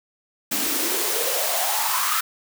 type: noise with high-pass filter sweep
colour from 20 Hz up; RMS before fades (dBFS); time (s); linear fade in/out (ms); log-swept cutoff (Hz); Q
white; -23; 0.51-2.21; 10; 230 to 1300; 6.3
effects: none